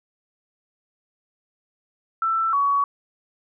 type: tone pair in turn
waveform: sine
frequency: 1332 / 1125 Hz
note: E6 / C#6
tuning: +18 / +25 cents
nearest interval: minor third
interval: 293 cents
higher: first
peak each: -19 / -17 dBFS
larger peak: second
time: 2.22-2.53 / 2.53-2.84 s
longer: neither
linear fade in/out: 2 ms
effects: none